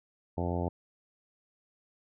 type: harmonic tone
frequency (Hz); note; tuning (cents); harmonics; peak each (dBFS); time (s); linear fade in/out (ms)
87.31; F2; 0; 1 / 2 / 3 / 4 / 5 / 6 / 7 / 8 / 9 / 10; -33 / -36 / -38 / -39 / -40 / -41 / -41 / -42 / -43 / -43; 0.37-0.69; 10
effects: none